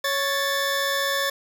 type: tone pair together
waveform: 20% pulse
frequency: 555 / 1760 Hz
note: C#5 / A6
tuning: +2 / 0 cents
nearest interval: octave + minor sixth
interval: 1998 cents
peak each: -20 / -20 dBFS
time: 0.04-1.3 s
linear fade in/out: 5 ms
effects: 8-bit